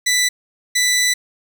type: tone pair in turn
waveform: 15% pulse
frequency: 1984 / 1984 Hz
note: B6 / B6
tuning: +7 / +7 cents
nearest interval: unison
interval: 0 cents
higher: neither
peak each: -8 dBFS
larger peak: neither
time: 0.06-0.29 / 0.75-1.14 s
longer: second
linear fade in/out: 10 ms
effects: none